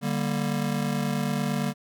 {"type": "chord", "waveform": "square", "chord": "G minor", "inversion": "second", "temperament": "just", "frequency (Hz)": [147, 196, 235.2], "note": ["D3", "G3", "Bb3"], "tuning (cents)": [2, 0, 16], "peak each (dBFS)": -30, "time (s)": [0.01, 1.74], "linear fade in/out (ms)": 50, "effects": []}